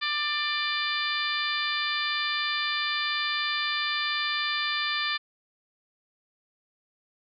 harmonic tone, 593 Hz, D5, 17 cents sharp, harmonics 2 / 3 / 4 / 5 / 6 / 7 / 8, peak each -33 / -31 / -33 / -37 / -32 / -37 / -36 dBFS, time 0.01-5.18 s, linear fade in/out 20 ms, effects none

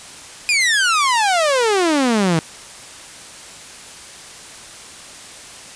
sawtooth exponential sweep, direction down, 2500 to 155.8 Hz, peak -10 dBFS, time 0.49-2.39 s, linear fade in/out 0 ms, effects white hiss -37 dBFS RMS until 5.75 s + resampled to 22050 Hz

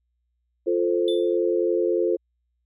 sine chord, F major, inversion none, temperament equal, 349.2 / 440 / 523.3 Hz, F4 / A4 / C5, 0 / 0 / 0 cents, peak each -22 / -24 / -26 dBFS, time 0.66-2.17 s, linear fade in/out 20 ms
triangle tone with exponential decay, 3520 Hz, A7, in tune, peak -26 dBFS, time 1.08-1.37 s, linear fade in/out 1 ms, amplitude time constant 63 ms
effects added 60 Hz sine -70 dBFS peak until 2.65 s

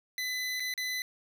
25% pulse tone with dropouts, 2008 Hz, B6, 28 cents sharp, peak -28 dBFS, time 0.18-1.02 s, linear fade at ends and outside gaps 1 ms, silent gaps 0.598-0.603 / 0.739-0.777 s, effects none

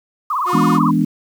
sine tone with vibrato, 1110 Hz, C#6, 2 cents sharp, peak -16 dBFS, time 0.3-0.91 s, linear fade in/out 5 ms, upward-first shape triangle, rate 18 Hz, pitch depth 250 cents each way
sawtooth tone, 358.3 Hz, F4, 44 cents sharp, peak -18 dBFS, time 0.45-0.8 s, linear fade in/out 50 ms
sine chord, E dominant seventh, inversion none, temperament equal, 164.81 / 207.7 / 246.9 / 293.7 Hz, E3 / G#3 / B3 / D4, 0 / 0 / 0 / 0 cents, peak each -18 dBFS, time 0.53-1.05 s, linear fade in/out 10 ms
effects 7-bit

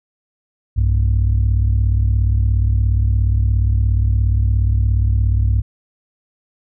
sine tone pair together, 62.2 / 99.26 Hz, B1 / G2, +13 / +22 cents, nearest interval minor sixth, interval 809 cents, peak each -13 / -14 dBFS, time 0.76-5.62 s, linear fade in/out 20 ms, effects tanh soft clip ceiling -8 dBFS

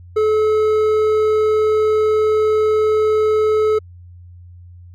triangle tone with hard clipping, 430.8 Hz, A4, 37 cents flat, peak -14 dBFS, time 0.16-3.79 s, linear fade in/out 10 ms, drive 10 dB, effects added 88 Hz sine -37 dBFS peak until 4.94 s

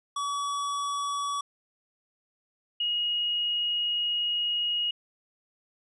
square / sine tone pair in turn, 1138 / 2883 Hz, C#6 / F#7, +45 / -46 cents, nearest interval octave + major third, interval 1609 cents, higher second, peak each -29 / -25 dBFS, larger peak second, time 0.16-1.41 / 2.8-4.91 s, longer second, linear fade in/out 5 ms, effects resampled to 24000 Hz

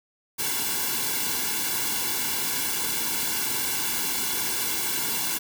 white noise with comb filter, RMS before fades -27 dBFS, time 0.38-5.39 s, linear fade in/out 20 ms, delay 1.6 ms, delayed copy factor -0.95, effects none

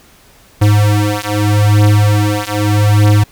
square beating tone pair, 103.83 / 104.64 Hz, G#2 / G#2, 0 / +14 cents, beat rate 0.81 Hz, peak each -12 dBFS, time 0.61-3.24 s, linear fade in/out 10 ms, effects pink hiss -45 dBFS RMS until 3.31 s

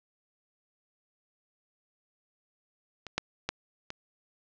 clicks, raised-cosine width 0.2 ms, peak -23 / -10 / -12 / -20 dBFS, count 4, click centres 3.067 / 3.18 / 3.49 / 3.904 s, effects low-pass 6000 Hz 12 dB/octave

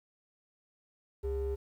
triangle ring-modulated tone, 236.7 Hz, A#3, 27 cents sharp, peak -25 dBFS, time 1.23-1.56 s, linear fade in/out 20 ms, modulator 168 Hz, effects tanh soft clip ceiling -25 dBFS + 11-bit

